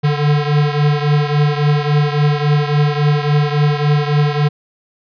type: beating tone pair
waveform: square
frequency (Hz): 146.3 / 149.9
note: D3 / D3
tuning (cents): -6 / +36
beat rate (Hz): 3.6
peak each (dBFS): -14 / -18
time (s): 0.03-4.49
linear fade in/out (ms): 20
effects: resampled to 11025 Hz